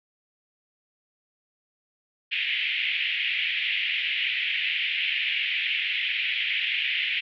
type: band-pass noise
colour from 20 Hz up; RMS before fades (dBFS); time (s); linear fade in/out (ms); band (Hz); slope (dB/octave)
white; -27; 2.31-7.21; 20; 2000 to 3100; 48
effects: none